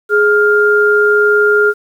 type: tone pair together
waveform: sine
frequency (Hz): 417.5 / 1404.3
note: G#4 / F6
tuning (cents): +9 / +9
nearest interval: octave + major sixth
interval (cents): 2100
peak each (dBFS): -10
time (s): 0.09-1.74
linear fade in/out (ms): 50
effects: 7-bit